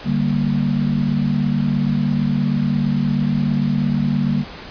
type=chord; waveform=sine; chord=G minor; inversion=second; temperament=equal; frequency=146.83 / 196 / 233.1 Hz; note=D3 / G3 / Bb3; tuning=0 / 0 / 0 cents; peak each=-20 dBFS; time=0.04-4.45 s; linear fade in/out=50 ms; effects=pink hiss -35 dBFS RMS until 4.7 s + resampled to 11025 Hz